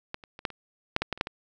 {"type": "clicks", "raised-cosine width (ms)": 0.3, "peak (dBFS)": [-17, -30, -27, -10, -28, -7, -11, -12, -28, -8, -18], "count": 11, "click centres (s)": [0.144, 0.238, 0.391, 0.452, 0.503, 0.964, 1.02, 1.127, 1.176, 1.211, 1.271], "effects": []}